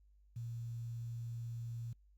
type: tone with quantisation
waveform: sine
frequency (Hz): 117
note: A#2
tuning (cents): +7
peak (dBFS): -40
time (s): 0.36-1.93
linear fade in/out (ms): 5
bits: 11
effects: added 50 Hz sine -63 dBFS peak until 2.17 s + Opus 48 kbps